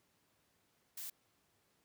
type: noise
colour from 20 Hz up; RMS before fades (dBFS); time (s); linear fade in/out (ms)
blue; -45; 0.97-1.1; 5
effects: pink hiss -75 dBFS RMS until 1.84 s + high-pass 100 Hz 12 dB/octave